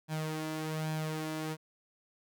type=tone with flanger; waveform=sawtooth; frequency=156.5 Hz; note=D#3; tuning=10 cents sharp; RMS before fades=-36 dBFS; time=0.08-1.57 s; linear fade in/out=50 ms; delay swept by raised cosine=1.2 to 3 ms; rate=1.2 Hz; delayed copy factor=+0.55; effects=none